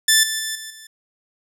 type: tone with level steps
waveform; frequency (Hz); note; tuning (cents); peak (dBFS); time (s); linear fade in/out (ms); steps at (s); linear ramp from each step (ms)
10% pulse; 1760; A6; 0; -3 / -13 / -15 / -23 / -30; 0.08-0.87; 5; 0.23 / 0.39 / 0.55 / 0.7; 5
effects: none